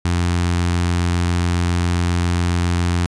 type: tone with notch filter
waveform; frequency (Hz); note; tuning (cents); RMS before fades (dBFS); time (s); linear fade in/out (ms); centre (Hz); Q
sawtooth; 87.31; F2; 0; -18; 0.05-3.06; 0; 540; 1.4
effects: resampled to 22050 Hz